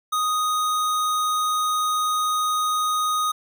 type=tone; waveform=square; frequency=1244.5 Hz; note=D#6; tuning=in tune; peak=-21 dBFS; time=0.12-3.32 s; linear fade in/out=10 ms; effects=none